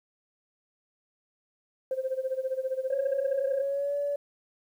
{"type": "tone with tremolo", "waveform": "sine", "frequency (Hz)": 523.3, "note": "C5", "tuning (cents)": 0, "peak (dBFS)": -24, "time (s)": [1.91, 3.63], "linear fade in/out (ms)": 2, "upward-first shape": "sine", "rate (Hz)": 15, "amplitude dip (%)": 85}
{"type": "tone with pitch glide", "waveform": "sine", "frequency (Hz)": [554.4, 572.6], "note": ["C#5", "D5"], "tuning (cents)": [0, -44], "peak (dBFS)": -26, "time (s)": [2.9, 4.16], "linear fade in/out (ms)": 5, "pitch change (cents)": 56, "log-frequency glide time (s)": [3.69, 3.95]}
{"effects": ["tanh soft clip ceiling -20 dBFS", "10-bit"]}